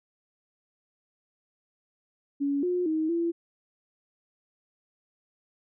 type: tone with pitch steps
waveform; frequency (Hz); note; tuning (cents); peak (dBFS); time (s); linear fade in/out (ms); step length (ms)
sine; 282 / 358.2 / 315.2 / 337.9; C#4 / F4 / D#4 / E4; +30 / +44 / +23 / +43; -24; 2.4-3.32; 20; 230
effects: none